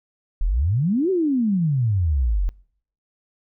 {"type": "exponential two-way sweep", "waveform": "sine", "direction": "up then down", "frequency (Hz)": [34.65, 392, 41.47], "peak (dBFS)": -17, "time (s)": [0.41, 2.49], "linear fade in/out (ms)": 0, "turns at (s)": 1.1, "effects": ["noise-tail reverb RT60 0.6 s tail -24 dB re dry"]}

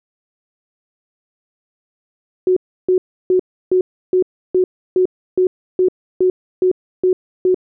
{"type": "tone bursts", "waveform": "sine", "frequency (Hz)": 368.5, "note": "F#4", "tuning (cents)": -7, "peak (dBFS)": -10, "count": 13, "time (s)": [2.47, 7.545], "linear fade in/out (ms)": 2, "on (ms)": 95, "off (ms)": 320, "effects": []}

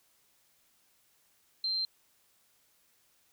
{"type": "tone", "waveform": "sine", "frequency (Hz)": 4143, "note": "C8", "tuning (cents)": -18, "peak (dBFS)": -29, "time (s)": [1.64, 1.85], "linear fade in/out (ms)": 2, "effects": ["white hiss -69 dBFS RMS until 3.32 s"]}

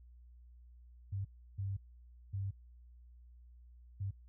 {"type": "tone bursts at uneven times", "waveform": "sine", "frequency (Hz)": 98, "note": "G2", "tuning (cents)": 0, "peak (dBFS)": -35, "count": 4, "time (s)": [[1.12, 1.25], [1.58, 1.77], [2.33, 2.51], [4, 4.11]], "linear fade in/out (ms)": 10, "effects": ["added 60 Hz sine -55 dBFS peak until 4.28 s"]}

